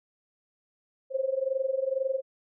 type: tone with amplitude modulation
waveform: sine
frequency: 531 Hz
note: C5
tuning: 25 cents sharp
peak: -22 dBFS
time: 1.1-2.22 s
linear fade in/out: 50 ms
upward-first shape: sine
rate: 22.1 Hz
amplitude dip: 85%
effects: none